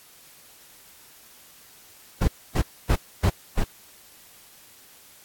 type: noise bursts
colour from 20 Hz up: brown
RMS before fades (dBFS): -19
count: 5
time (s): 2.21-3.64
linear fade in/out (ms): 10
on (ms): 70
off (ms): 270
effects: white hiss -51 dBFS RMS until 5.24 s + AAC 64 kbps